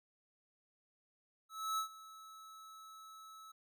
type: tone with ADSR envelope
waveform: square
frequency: 1300 Hz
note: E6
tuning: 24 cents flat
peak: -34 dBFS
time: 1.49-3.52 s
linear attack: 290 ms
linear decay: 100 ms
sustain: -19 dB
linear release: 8 ms
effects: none